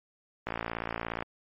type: click train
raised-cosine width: 0.5 ms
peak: -17 dBFS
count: 44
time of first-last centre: 0.47-1.224 s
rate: 57 Hz
effects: MP3 32 kbps